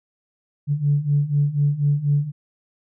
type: beating tone pair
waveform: sine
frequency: 142.4 / 146.5 Hz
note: C#3 / D3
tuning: +47 / -4 cents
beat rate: 4.1 Hz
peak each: -21 / -18 dBFS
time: 0.67-2.32 s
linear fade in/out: 50 ms
effects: tanh soft clip ceiling -9 dBFS